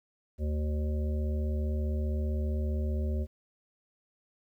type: harmonic tone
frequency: 75.3 Hz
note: D2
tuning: 44 cents sharp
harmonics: 1 / 3 / 5 / 7 / 8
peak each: -28 / -38 / -42 / -45 / -46 dBFS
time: 0.38-3.27 s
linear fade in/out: 50 ms
effects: 11-bit

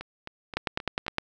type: two click trains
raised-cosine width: 0.3 ms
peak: -21 / -10 dBFS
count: 5 / 7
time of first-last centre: 0.01-1.065 / 0.57-1.183 s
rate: 3.79 / 9.78 Hz
effects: none

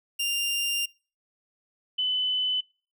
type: tone pair in turn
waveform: sawtooth / sine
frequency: 2794 / 3013 Hz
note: F7 / F#7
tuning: 0 / +31 cents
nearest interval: minor second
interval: 131 cents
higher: second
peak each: -22 / -23 dBFS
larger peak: first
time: 0.19-0.86 / 1.98-2.61 s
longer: first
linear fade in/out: 10 ms
effects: noise-tail reverb RT60 0.4 s tail -26 dB re dry

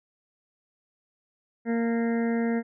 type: harmonic tone with a mistuned harmonic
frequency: 231.6 Hz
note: A#3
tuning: 11 cents flat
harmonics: 1 / 2 / 3 / 4 / 6 / 7 / 8 / 9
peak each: -24 / -30 / -37 / -44 / -45 / -43 / -41 / -44 dBFS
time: 1.65-2.63 s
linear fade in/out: 50 ms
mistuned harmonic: 4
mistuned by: -20 cents
effects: none

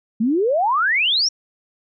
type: exponential sweep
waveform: sine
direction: up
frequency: 208.6 to 5790 Hz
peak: -15 dBFS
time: 0.2-1.29 s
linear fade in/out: 10 ms
effects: none

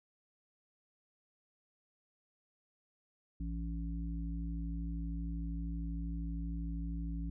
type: harmonic tone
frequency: 56.4 Hz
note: A1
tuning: 44 cents sharp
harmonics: 1 / 3 / 5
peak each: -37 / -42 / -46 dBFS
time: 3.4-7.3 s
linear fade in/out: 5 ms
effects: none

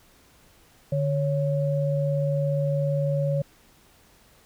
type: tone pair together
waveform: sine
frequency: 147.1 / 555.4 Hz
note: D3 / C#5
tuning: +3 / +3 cents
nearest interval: octave + major seventh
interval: 2300 cents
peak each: -23 / -26 dBFS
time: 0.92-3.42 s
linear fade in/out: 5 ms
effects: pink hiss -57 dBFS RMS until 4.45 s

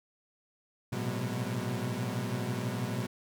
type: tone cluster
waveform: 30% pulse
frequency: 110.4 / 122.4 / 128.7 / 182.9 / 202.7 Hz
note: A2 / B2 / C3 / F#3 / G#3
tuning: +6 / -15 / -28 / -20 / -42 cents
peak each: -36 / -33 / -37 / -36 / -38 dBFS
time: 0.92-3.07 s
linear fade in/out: 10 ms
effects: none

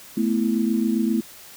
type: chord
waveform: sine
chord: A suspended second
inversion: none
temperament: just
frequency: 220 / 247.5 / 330 Hz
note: A3 / B3 / E4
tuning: 0 / +4 / +2 cents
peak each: -21 / -24 / -25 dBFS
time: 0.17-1.21 s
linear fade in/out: 5 ms
effects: white hiss -44 dBFS RMS until 1.56 s

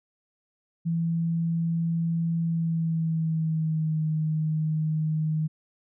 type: tone with pitch glide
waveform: sine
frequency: 166.3 to 156.06 Hz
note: E3 to D#3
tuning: +16 to +6 cents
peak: -23 dBFS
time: 0.85-5.48 s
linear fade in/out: 20 ms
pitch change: -110 cents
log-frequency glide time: 2.42-4.04 s
effects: none

